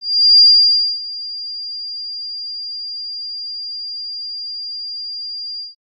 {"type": "tone with ADSR envelope", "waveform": "sine", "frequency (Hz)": 4796, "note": "D8", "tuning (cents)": 36, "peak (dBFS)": -4, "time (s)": [0.01, 5.75], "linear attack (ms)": 380, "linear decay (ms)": 600, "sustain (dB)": -20, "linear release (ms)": 150, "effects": ["AAC 48 kbps"]}